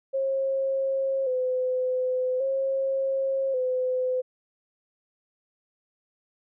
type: tone with vibrato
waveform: sine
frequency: 523.3 Hz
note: C5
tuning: in tune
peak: -23 dBFS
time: 0.13-4.22 s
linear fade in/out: 20 ms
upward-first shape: square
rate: 0.44 Hz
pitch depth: 48 cents each way
effects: none